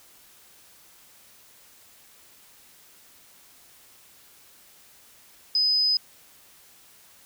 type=tone; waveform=sine; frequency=5020 Hz; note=D#8; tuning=15 cents sharp; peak=-19 dBFS; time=5.55-5.97 s; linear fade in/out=2 ms; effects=white hiss -54 dBFS RMS until 7.25 s